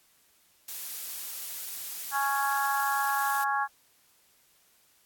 blue noise, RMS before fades -37 dBFS, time 0.68-3.44 s, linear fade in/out 5 ms
harmonic tone, 277.2 Hz, C#4, in tune, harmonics 3 / 4 / 5 / 6, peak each -29 / -30 / -34 / -32 dBFS, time 2.11-3.68 s, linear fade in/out 50 ms
effects white hiss -64 dBFS RMS until 5.05 s + AAC 64 kbps

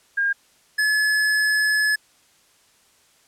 sine / square tone pair in turn, 1615 / 1711 Hz, G#6 / A6, -49 / -49 cents, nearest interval minor second, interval 100 cents, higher second, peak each -18 dBFS, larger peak neither, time 0.17-0.33 / 0.78-1.96 s, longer second, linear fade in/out 10 ms, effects white hiss -58 dBFS RMS until 3.27 s + low-pass 10000 Hz 12 dB/octave

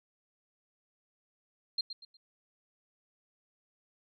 sine tone with echo, 4186 Hz, C8, in tune, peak -28 dBFS, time 1.78-1.81 s, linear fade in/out 5 ms, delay 120 ms, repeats 3, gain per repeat -10 dB, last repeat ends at 2.17 s, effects none

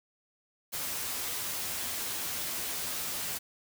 white noise with comb filter, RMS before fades -35 dBFS, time 0.72-3.39 s, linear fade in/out 20 ms, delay 12 ms, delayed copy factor +0.5, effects none

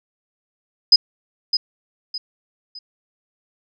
sine tone with echo, 5010 Hz, D#8, 11 cents sharp, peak -6 dBFS, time 0.92-0.96 s, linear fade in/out 5 ms, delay 610 ms, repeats 3, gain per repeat -9 dB, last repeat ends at 2.79 s, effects none

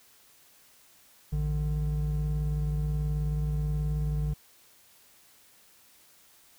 triangle tone pair together, 56.12 / 149.7 Hz, A1 / D3, +35 / +33 cents, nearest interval octave + perfect fourth, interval 1698 cents, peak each -27 dBFS, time 1.32-4.34 s, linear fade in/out 10 ms, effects white hiss -59 dBFS RMS until 6.58 s

